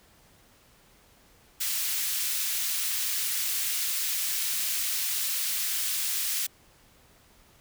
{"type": "high-pass noise", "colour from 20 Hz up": "white", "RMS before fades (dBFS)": -29, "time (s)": [1.6, 6.47], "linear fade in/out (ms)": 10, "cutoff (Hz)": 2100, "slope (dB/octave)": 12, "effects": ["pink hiss -59 dBFS RMS until 7.6 s"]}